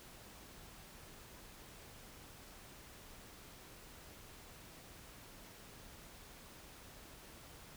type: silence
effects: pink hiss -56 dBFS RMS until 7.76 s